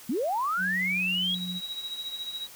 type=linear sweep; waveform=sine; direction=up; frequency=200.9 to 3360 Hz; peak=-25 dBFS; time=0.09-1.35 s; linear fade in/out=5 ms
type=tone with pitch glide; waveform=sine; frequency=185 to 180.88 Hz; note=F#3 to F#3; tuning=0 to -39 cents; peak=-33 dBFS; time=0.57-1.61 s; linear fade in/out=50 ms; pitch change=-39 cents; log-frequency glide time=0.77-1.44 s
type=tone with tremolo; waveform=sine; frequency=3846 Hz; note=B7; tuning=47 cents flat; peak=-30 dBFS; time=1.34-2.47 s; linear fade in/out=2 ms; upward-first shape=triangle; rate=14 Hz; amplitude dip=70%
effects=white hiss -48 dBFS RMS until 2.55 s